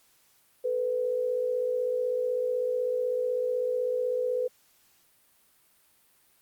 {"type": "tone pair together", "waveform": "sine", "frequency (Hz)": [444, 500], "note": ["A4", "B4"], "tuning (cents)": [16, 21], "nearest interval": "major second", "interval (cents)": 205, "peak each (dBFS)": [-33, -26], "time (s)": [0.64, 4.48], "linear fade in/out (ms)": 10, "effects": ["white hiss -64 dBFS RMS until 6.41 s", "Opus 48 kbps"]}